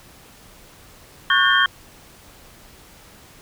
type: tone cluster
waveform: sine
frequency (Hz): 1103 / 1458 / 1586 / 1797 / 3179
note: C#6 / F#6 / G6 / A6 / G7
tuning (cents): -9 / -26 / +20 / +36 / +24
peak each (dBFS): -20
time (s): 1.3-1.66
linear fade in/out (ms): 2
effects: pink hiss -47 dBFS RMS until 3.41 s